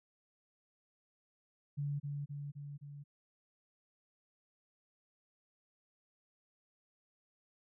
sine tone with echo, 143.6 Hz, D3, 39 cents flat, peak -34 dBFS, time 1.77-2 s, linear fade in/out 20 ms, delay 260 ms, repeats 4, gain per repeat -3 dB, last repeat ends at 3.04 s, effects none

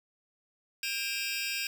25% pulse tone cluster, 1602 / 2373 / 2581 / 2799 / 3775 Hz, G6 / D7 / E7 / F7 / A#7, +37 / +17 / -37 / +3 / +21 cents, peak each -36 / -33 / -32 / -34 / -40 dBFS, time 0.83-1.67 s, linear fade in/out 2 ms, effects none

